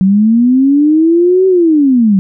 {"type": "linear two-way sweep", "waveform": "sine", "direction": "up then down", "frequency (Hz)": [185, 382, 185], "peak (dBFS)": -5, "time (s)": [0.01, 2.19], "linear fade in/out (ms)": 0, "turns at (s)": 1.47, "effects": []}